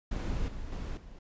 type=noise with level steps; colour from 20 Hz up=brown; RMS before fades=-32 / -40 / -36 / -48 dBFS; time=0.11-1.19 s; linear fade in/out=5 ms; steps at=0.48 / 0.72 / 0.97 s; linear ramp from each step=2 ms; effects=resampled to 16000 Hz